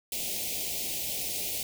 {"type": "band-stop noise", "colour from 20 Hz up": "white", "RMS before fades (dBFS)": -33, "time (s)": [0.12, 1.63], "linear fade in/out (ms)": 2, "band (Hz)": [770, 2200], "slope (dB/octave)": 48, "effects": []}